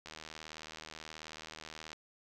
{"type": "click train", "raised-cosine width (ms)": 0.2, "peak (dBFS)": -28, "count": 148, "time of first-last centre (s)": [0.06, 1.93], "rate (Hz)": 78.6, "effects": []}